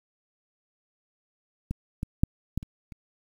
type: clicks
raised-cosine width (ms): 5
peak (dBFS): -17 / -17 / -7 / -14 / -27 / -30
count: 6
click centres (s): 1.71 / 2.031 / 2.235 / 2.576 / 2.629 / 2.922
effects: 8-bit